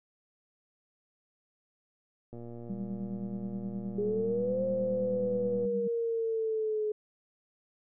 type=click train; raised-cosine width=2 ms; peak=-32 dBFS; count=393; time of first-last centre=2.33-5.652 s; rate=118 Hz
type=tone with tremolo; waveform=sine; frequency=196 Hz; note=G3; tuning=in tune; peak=-32 dBFS; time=2.69-5.88 s; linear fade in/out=10 ms; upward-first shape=sine; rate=9.5 Hz; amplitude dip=60%
type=exponential two-way sweep; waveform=sine; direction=up then down; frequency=408.7 to 530 to 423.3 Hz; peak=-28 dBFS; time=3.98-6.92 s; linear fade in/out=5 ms; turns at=4.64 s
effects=none